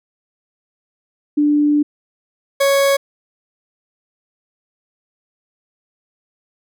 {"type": "tone pair in turn", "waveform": ["sine", "40% pulse"], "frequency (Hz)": [294.8, 554.4], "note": ["D4", "C#5"], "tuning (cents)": [7, 0], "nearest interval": "major seventh", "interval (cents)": 1093, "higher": "second", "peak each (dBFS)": -11, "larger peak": "neither", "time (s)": [[1.37, 1.83], [2.6, 2.97]], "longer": "first", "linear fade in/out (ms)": 10, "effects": []}